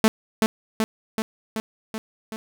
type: tone with echo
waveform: sawtooth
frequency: 220 Hz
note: A3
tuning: in tune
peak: -9 dBFS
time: 0.04-0.08 s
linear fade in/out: 0 ms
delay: 380 ms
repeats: 6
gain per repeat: -3 dB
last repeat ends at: 2.36 s
effects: none